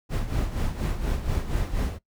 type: noise with tremolo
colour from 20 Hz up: brown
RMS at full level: -24 dBFS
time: 0.09-1.99 s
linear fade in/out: 50 ms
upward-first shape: sine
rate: 4.2 Hz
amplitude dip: 65%
effects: noise-tail reverb RT60 0.1 s tail -18 dB re dry